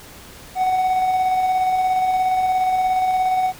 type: tone with tremolo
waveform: triangle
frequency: 745 Hz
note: F#5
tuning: 12 cents sharp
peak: -13 dBFS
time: 0.55-3.53 s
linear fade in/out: 50 ms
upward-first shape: square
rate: 17 Hz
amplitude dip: 25%
effects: pink hiss -41 dBFS RMS until 3.59 s